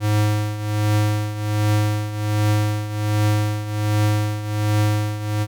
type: tone with tremolo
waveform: square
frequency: 105.5 Hz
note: G#2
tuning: 28 cents sharp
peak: -15 dBFS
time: 0-5.47 s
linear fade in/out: 50 ms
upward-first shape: triangle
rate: 1.3 Hz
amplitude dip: 75%
effects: none